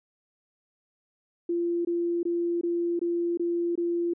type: tone bursts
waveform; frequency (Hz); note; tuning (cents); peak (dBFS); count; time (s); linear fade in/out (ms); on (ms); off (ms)
sine; 343.6; F4; -28; -24; 7; 1.49-4.136; 5; 360; 21
effects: none